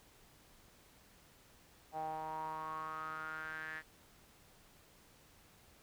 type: tone with band-pass filter sweep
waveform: sawtooth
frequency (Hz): 157.1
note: D#3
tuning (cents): +17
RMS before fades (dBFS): -43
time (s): 1.92-3.83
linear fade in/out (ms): 50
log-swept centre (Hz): 750 to 1800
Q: 7.9
effects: pink hiss -64 dBFS RMS until 5.82 s